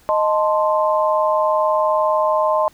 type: chord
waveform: sine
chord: A diminished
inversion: second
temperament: equal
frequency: 622.3 / 880 / 1046.5 Hz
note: Eb5 / A5 / C6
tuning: 0 / 0 / 0 cents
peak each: -17 / -21 / -19 dBFS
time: 0.09-2.68 s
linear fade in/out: 0 ms
effects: pink hiss -52 dBFS RMS until 2.73 s